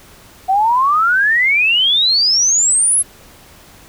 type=exponential sweep; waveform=sine; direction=up; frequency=740 to 11110 Hz; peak=-10 dBFS; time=0.48-3.03 s; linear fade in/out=20 ms; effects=pink hiss -43 dBFS RMS until 3.88 s